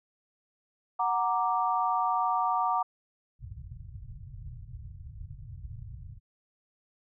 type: chord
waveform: sine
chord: Gb augmented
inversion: none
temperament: equal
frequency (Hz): 740 / 932.3 / 1174.7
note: Gb5 / Bb5 / D6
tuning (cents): 0 / 0 / 0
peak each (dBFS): -29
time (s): 0.99-2.83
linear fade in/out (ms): 10
type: low-pass noise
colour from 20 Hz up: white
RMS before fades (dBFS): -43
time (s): 3.39-6.2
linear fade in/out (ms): 50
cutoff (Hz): 130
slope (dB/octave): 48
effects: none